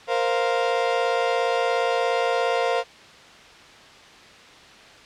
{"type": "chord", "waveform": "35% pulse", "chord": "Bb suspended second", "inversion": "none", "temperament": "equal", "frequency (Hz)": [466.2, 523.3, 698.5], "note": ["Bb4", "C5", "F5"], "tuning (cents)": [0, 0, 0], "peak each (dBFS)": -23, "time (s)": [0.07, 2.84], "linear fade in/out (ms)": 50, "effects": ["white hiss -46 dBFS RMS until 5.05 s", "low-pass 4000 Hz 12 dB/octave"]}